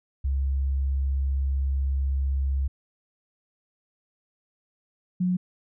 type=tone pair in turn; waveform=sine; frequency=67.9 / 181.27 Hz; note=C#2 / F#3; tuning=-35 / -35 cents; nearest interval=octave + perfect fourth; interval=1700 cents; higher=second; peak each=-22 / -21 dBFS; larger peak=second; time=0.24-2.68 / 5.2-5.37 s; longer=first; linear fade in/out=10 ms; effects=none